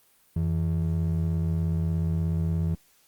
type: ring-modulated tone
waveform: triangle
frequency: 125.4 Hz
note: B2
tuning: 27 cents sharp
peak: -18 dBFS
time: 0.36-2.75 s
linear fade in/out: 5 ms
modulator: 38.4 Hz
effects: white hiss -62 dBFS RMS until 3.07 s + Opus 32 kbps